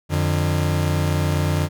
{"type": "tone pair together", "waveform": "40% pulse", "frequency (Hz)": [89.19, 150], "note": ["F2", "D3"], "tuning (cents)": [37, 37], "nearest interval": "major sixth", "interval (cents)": 900, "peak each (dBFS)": -20, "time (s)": [0.09, 1.69], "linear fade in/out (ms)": 50, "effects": []}